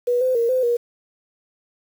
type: tone with pitch steps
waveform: sine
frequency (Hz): 487.5 / 513 / 465.7 / 513 / 476.6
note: B4 / C5 / A#4 / C5 / A#4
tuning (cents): -23 / -34 / -2 / -34 / +38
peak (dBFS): -16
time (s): 0.07-0.77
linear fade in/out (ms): 10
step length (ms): 140
effects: 7-bit